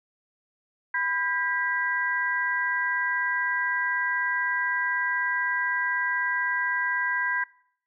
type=tone cluster; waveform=sine; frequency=995 / 1604 / 1956 Hz; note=B5 / G6 / B6; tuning=+13 / +39 / -17 cents; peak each=-31 / -26 / -29 dBFS; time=0.94-7.44 s; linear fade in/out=5 ms; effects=noise-tail reverb RT60 0.6 s tail -21 dB re dry